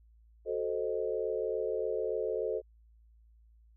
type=chord; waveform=sine; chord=F# diminished seventh; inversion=none; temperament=equal with one note detuned; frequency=373 / 440 / 523.3 / 622.3 Hz; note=F#4 / A4 / C5 / Eb5; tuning=+14 / 0 / 0 / 0 cents; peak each=-38 / -33 / -36 / -39 dBFS; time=0.45-2.62 s; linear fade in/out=50 ms; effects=added 56 Hz sine -58 dBFS peak until 3.76 s